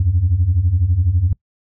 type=beating tone pair; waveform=sine; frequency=80.6 / 92.6 Hz; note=E2 / F#2; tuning=-38 / +2 cents; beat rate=12 Hz; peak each=-17 / -13 dBFS; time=0-1.33 s; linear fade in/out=5 ms; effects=noise-tail reverb RT60 0.1 s tail -24 dB re dry + tanh soft clip ceiling -7 dBFS